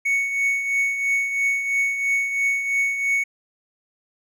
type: tone with tremolo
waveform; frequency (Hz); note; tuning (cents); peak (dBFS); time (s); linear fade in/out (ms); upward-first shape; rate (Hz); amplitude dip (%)
triangle; 2221; C#7; +3; -15; 0.05-3.24; 10; triangle; 3; 60
effects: none